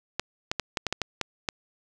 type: clicks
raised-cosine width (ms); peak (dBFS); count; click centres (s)
0.2; -9; 9; 0.196 / 0.515 / 0.597 / 0.772 / 0.867 / 0.926 / 1.017 / 1.213 / 1.488
effects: none